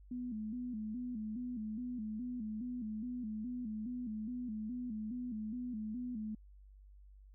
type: tone with vibrato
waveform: sine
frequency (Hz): 230.8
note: A#3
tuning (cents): -17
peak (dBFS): -38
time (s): 0.11-6.35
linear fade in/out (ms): 5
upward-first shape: square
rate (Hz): 2.4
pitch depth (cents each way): 120
effects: added 49 Hz sine -55 dBFS peak until 7.34 s